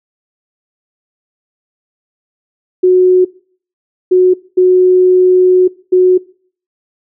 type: tone bursts at uneven times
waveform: sine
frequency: 366.9 Hz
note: F#4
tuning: 15 cents flat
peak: -4 dBFS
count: 4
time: 2.83-3.25 / 4.11-4.34 / 4.57-5.68 / 5.92-6.18 s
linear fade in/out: 10 ms
effects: noise-tail reverb RT60 0.5 s tail -22 dB re dry